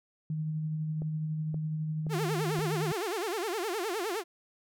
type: tone with tremolo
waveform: sine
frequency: 155.56 Hz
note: D#3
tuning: in tune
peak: -29 dBFS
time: 0.3-2.92 s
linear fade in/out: 2 ms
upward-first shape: sine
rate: 12 Hz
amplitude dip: 25%
type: click train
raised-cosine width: 2 ms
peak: -28 dBFS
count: 4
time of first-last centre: 1.02-2.591 s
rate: 1.91 Hz
type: tone with vibrato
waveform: sawtooth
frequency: 393.9 Hz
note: G4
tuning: 8 cents sharp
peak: -27 dBFS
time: 2.09-4.24 s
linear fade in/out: 50 ms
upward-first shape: sine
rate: 9.7 Hz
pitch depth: 250 cents each way
effects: none